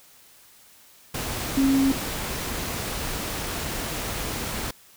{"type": "tone in noise", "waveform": "sine", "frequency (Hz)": 270.6, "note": "C#4", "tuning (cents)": -42, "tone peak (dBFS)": -17, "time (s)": [1.57, 1.92], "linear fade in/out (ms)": 5, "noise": "pink", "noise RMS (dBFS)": -30, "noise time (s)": [1.14, 4.71], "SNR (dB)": 10, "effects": ["white hiss -53 dBFS RMS until 4.96 s"]}